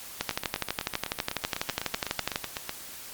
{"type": "two click trains", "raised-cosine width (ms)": 0.2, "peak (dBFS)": [-13, -9], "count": [20, 27], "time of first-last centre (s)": [[0.31, 2.694], [0.21, 2.359]], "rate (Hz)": [7.97, 12.1], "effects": ["white hiss -43 dBFS RMS until 3.13 s", "Opus 48 kbps"]}